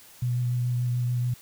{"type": "tone with vibrato", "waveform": "sine", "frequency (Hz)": 122.8, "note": "B2", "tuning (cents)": -9, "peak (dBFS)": -23, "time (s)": [0.22, 1.34], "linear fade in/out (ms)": 5, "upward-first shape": "triangle", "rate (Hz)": 6.9, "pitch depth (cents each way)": 18, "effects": ["white hiss -51 dBFS RMS until 1.41 s"]}